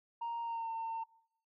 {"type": "tone with pitch glide", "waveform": "sine", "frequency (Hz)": [932.3, 906.3], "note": ["A#5", "A#5"], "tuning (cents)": [0, -49], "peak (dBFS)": -34, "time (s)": [0.21, 1.04], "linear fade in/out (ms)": 10, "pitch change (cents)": -49, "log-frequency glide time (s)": [0.42, 0.7], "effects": ["noise-tail reverb RT60 0.7 s tail -23 dB re dry", "tanh soft clip ceiling -34 dBFS"]}